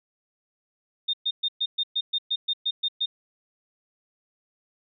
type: tone bursts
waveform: sine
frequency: 3658 Hz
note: A#7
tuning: 33 cents flat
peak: -22 dBFS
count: 12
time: 1.08-3.06 s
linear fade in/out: 10 ms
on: 55 ms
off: 120 ms
effects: none